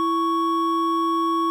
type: tone pair together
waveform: triangle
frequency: 331.5 / 1110.9 Hz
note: E4 / C#6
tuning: +10 / +3 cents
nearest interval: octave + major sixth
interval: 2093 cents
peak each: -21 / -19 dBFS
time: 0-1.5 s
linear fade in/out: 0 ms
effects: 9-bit